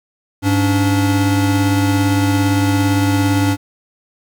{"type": "tone pair together", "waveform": "square", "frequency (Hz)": [101.2, 286], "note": ["G#2", "D4"], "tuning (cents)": [-44, -46], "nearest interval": "octave + tritone", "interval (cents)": 1798, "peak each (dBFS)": -16, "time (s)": [0.42, 3.57], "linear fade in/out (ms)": 50, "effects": ["8-bit"]}